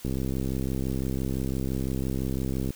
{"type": "click train", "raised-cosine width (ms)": 3, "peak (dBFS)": -17, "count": 176, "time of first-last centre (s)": [0.05, 2.706], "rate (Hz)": 65.9, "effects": ["white hiss -49 dBFS RMS until 2.75 s"]}